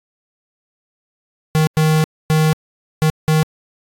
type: tone bursts at uneven times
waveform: square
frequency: 156.3 Hz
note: D#3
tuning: 8 cents sharp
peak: -12 dBFS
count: 5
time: 1.55-1.67 / 1.77-2.04 / 2.3-2.53 / 3.02-3.1 / 3.28-3.43 s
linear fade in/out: 0 ms
effects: AAC 64 kbps